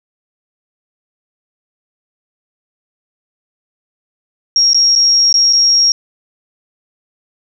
sine tone with dropouts, 5588 Hz, F8, in tune, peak -7 dBFS, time 4.56-5.92 s, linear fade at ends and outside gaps 1 ms, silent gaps 4.733-4.745 / 4.953-4.96 / 5.327-5.341 / 5.527-5.532 s, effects none

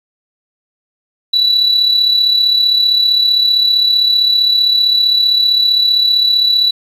sine tone with amplitude modulation, 3947 Hz, B7, 2 cents flat, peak -5 dBFS, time 1.33-6.71 s, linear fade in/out 10 ms, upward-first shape sine, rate 35.4 Hz, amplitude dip 55%, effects tanh soft clip ceiling -4 dBFS + 7-bit

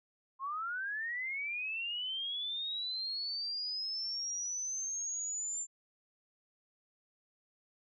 sine linear sweep, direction up, 1046.5 to 7300 Hz, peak -35 dBFS, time 0.39-5.67 s, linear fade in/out 50 ms, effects none

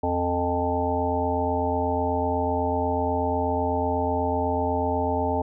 harmonic tone with a mistuned harmonic, 88.1 Hz, F2, 16 cents sharp, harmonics 1 / 3 / 5 / 7 / 9 / 10, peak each -29 / -29 / -29 / -29 / -29 / -29 dBFS, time 0.03-5.42 s, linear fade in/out 5 ms, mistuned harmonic 1, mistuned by -95 cents, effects none

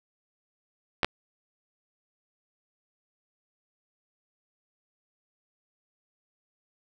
clicks, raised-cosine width 0.3 ms, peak -7 dBFS, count 2, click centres 1.032 / 1.046 s, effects none

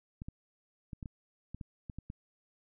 clicks, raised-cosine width 5 ms, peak -29 dBFS, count 10, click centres 0.219 / 0.285 / 0.932 / 1.028 / 1.058 / 1.546 / 1.612 / 1.898 / 1.986 / 2.101 s, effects none

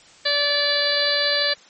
harmonic tone, 579 Hz, D5, 25 cents flat, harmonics 1 / 2 / 3 / 4 / 5 / 6 / 7 / 8, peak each -25 / -34 / -24 / -32 / -32 / -28 / -23 / -24 dBFS, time 0.25-1.54 s, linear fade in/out 10 ms, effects white hiss -49 dBFS RMS until 1.69 s + MP3 32 kbps

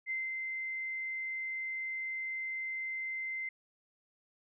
sine tone with ADSR envelope, 2076 Hz, C7, 14 cents flat, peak -32 dBFS, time 0.06-3.49 s, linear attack 45 ms, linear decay 200 ms, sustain -3 dB, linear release 4 ms, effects none

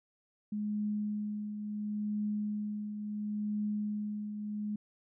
sine tone with tremolo, 209.5 Hz, G#3, 15 cents sharp, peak -30 dBFS, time 0.52-4.76 s, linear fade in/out 5 ms, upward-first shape triangle, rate 0.72 Hz, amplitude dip 55%, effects none

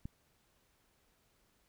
click, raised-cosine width 5 ms, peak -29 dBFS, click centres 0.055 s, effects pink hiss -73 dBFS RMS until 1.68 s

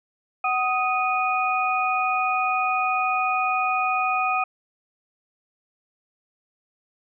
sine tone cluster, 749 / 1252 / 2475 Hz, F#5 / D#6 / D#7, +21 / +10 / -10 cents, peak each -24 / -24 / -26 dBFS, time 0.44-4.44 s, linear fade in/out 5 ms, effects none

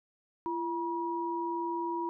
sine tone pair together, 340 / 961.7 Hz, F4 / B5, -46 / -46 cents, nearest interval octave + tritone, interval 1800 cents, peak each -34 / -33 dBFS, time 0.46-2.09 s, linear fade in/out 0 ms, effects none

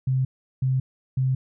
sine tone bursts, 130.81 Hz, C3, in tune, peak -19 dBFS, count 3, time 0.07-1.35 s, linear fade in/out 5 ms, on 180 ms, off 370 ms, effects none

